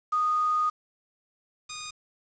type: tone pair in turn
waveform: sine / 5% pulse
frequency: 1237 / 1232.3 Hz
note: D#6 / D#6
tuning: -10 / -17 cents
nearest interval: unison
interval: 7 cents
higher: first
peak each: -22 dBFS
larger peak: neither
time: 0.12-0.7 / 1.69-1.91 s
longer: first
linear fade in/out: 10 ms
effects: resampled to 16000 Hz + 8-bit